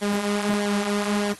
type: tone with flanger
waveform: sawtooth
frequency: 205 Hz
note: G#3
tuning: 22 cents flat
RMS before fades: -24 dBFS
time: 0.01-1.34 s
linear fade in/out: 20 ms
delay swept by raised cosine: 0.76 to 6.16 ms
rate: 1.6 Hz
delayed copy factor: -0.5
effects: white hiss -46 dBFS RMS until 1.39 s + AAC 32 kbps